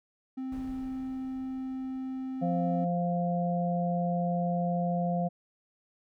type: tone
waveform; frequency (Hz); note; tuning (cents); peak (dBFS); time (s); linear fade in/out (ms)
triangle; 261.6; C4; 0; -31; 0.37-2.85; 10
type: noise with exponential decay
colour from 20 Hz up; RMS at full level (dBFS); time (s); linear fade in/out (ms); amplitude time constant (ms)
brown; -44; 0.52-3.42; 2; 630
type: harmonic tone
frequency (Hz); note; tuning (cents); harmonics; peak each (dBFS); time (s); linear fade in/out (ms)
174.61; F3; 0; 1 / 3 / 4; -28 / -35 / -32; 2.41-5.29; 20
effects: none